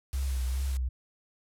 white noise, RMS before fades -45 dBFS, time 0.13-0.77 s, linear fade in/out 0 ms
sine tone with vibrato, 65 Hz, C2, 11 cents flat, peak -27 dBFS, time 0.13-0.89 s, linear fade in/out 10 ms, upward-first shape triangle, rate 2.4 Hz, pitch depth 72 cents each way
effects low-pass 12000 Hz 12 dB/octave

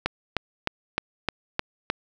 click train, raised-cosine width 0.3 ms, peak -7 dBFS, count 7, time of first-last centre 0.06-1.9 s, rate 3.26 Hz, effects none

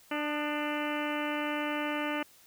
harmonic tone with a mistuned harmonic, 296.5 Hz, D4, 17 cents sharp, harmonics 1 / 2 / 3 / 4 / 5 / 6 / 7 / 8 / 9 / 10, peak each -34 / -37 / -39 / -40 / -41 / -42 / -42 / -43 / -44 / -44 dBFS, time 0.11-2.23 s, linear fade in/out 5 ms, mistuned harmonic 4, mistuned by +40 cents, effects white hiss -59 dBFS RMS until 2.46 s

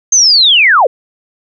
sine linear sweep, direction down, 6420 to 439.3 Hz, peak -4 dBFS, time 0.12-0.87 s, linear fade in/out 5 ms, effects none

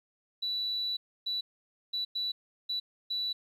sine tone bursts at uneven times, 3951 Hz, B7, in tune, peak -29 dBFS, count 6, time 0.42-0.97 / 1.26-1.41 / 1.93-2.05 / 2.15-2.32 / 2.69-2.8 / 3.1-3.33 s, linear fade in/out 10 ms, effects tanh soft clip ceiling -25 dBFS + 11-bit

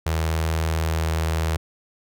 sawtooth tone with notch filter, 80.4 Hz, E2, 43 cents flat, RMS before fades -23 dBFS, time 0.06-1.57 s, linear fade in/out 5 ms, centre 240 Hz, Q 1.2, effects none

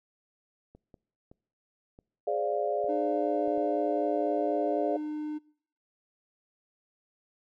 clicks, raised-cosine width 2 ms, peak -38 dBFS, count 7, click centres 0.75 / 0.942 / 1.315 / 1.989 / 2.843 / 3.478 / 3.577 s
sine chord, D half-diminished seventh, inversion second, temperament equal, 415.3 / 523.3 / 587.3 / 698.5 Hz, Ab4 / C5 / D5 / F5, 0 / 0 / 0 / 0 cents, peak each -32 / -35 / -30 / -32 dBFS, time 2.27-4.97 s, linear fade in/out 5 ms
triangle tone, 302.9 Hz, D#4, 46 cents flat, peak -30 dBFS, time 2.88-5.39 s, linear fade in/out 20 ms
effects noise-tail reverb RT60 0.6 s tail -24 dB re dry

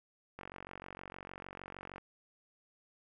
click train, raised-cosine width 0.5 ms, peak -30 dBFS, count 75, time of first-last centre 0.39-1.981 s, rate 46.5 Hz, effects none

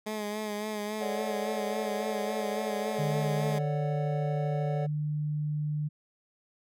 15% pulse tone with vibrato, 211.3 Hz, G#3, 30 cents sharp, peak -26 dBFS, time 0.06-3.59 s, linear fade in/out 10 ms, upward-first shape sine, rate 3.6 Hz, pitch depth 39 cents each way
triangle chord, D major seventh, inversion second, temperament equal, 440 / 554.4 / 587.3 / 740 Hz, A4 / C#5 / D5 / F#5, 0 / 0 / 0 / 0 cents, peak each -36 dBFS, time 1-4.87 s, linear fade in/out 20 ms
sine tone, 150 Hz, D3, 37 cents sharp, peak -28 dBFS, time 2.98-5.89 s, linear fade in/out 20 ms
effects none

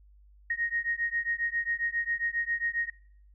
sine beating tone pair, 1864.7 / 1872.1 Hz, A#6 / A#6, 0 / +7 cents, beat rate 7.4 Hz, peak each -31 dBFS, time 0.5-2.9 s, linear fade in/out 5 ms, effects noise-tail reverb RT60 0.6 s tail -22 dB re dry + added 50 Hz sine -54 dBFS peak until 3.34 s

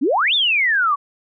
sine exponential two-way sweep, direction up then down, 236.3 to 3689 to 1102 Hz, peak -14 dBFS, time 0.01-0.96 s, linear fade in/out 20 ms, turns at 0.34 s, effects none

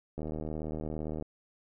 click train, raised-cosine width 2 ms, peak -24 dBFS, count 82, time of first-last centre 0.18-1.224 s, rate 77.6 Hz, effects none

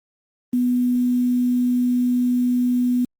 sine tone with quantisation, 246.9 Hz, B3, in tune, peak -16 dBFS, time 0.53-3.05 s, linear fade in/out 5 ms, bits 7, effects Opus 32 kbps

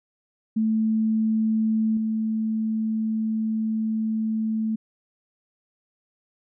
sine tone with level steps, 220 Hz, A3, in tune, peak -19 / -22 dBFS, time 0.56-4.76 s, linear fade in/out 10 ms, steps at 1.97 s, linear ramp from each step 2 ms, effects none

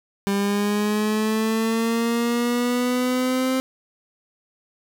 30% pulse linear sweep, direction up, 198.1 to 261.6 Hz, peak -17 dBFS, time 0.27-3.6 s, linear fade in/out 0 ms, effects none

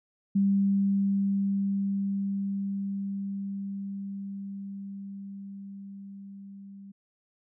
sine tone with level ramp, 197.5 Hz, G3, 13 cents sharp, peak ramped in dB -20 to -43 dBFS, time 0.35-6.92 s, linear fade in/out 10 ms, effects none

